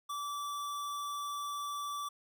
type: tone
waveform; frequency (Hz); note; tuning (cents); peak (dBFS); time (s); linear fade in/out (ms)
square; 1159; D6; -23; -37; 0.09-2.09; 10
effects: none